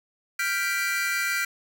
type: chord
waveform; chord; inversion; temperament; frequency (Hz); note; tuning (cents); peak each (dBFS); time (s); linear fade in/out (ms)
45% pulse; G dominant seventh; third; equal; 1396.9 / 1568 / 1975.5 / 2349; F6 / G6 / B6 / D7; 0 / 0 / 0 / 0; -30; 0.39-1.45; 5
effects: none